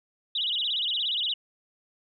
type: tone with vibrato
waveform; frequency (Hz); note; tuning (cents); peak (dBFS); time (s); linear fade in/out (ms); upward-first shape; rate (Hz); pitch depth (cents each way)
sine; 3350; G#7; +14; -25; 0.35-1.34; 5; sine; 17; 270
effects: none